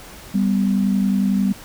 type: tone pair together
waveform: sine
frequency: 196 / 247.1 Hz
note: G3 / B3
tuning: 0 / +1 cents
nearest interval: major third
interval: 401 cents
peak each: -16 / -22 dBFS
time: 0.34-1.53 s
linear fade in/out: 10 ms
effects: pink hiss -40 dBFS RMS until 1.64 s